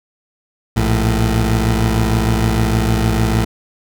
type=tone pair together; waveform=20% pulse; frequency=58.27 / 110 Hz; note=A#1 / A2; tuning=0 / 0 cents; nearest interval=major seventh; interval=1100 cents; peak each=-11 dBFS; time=0.76-3.45 s; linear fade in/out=10 ms; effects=none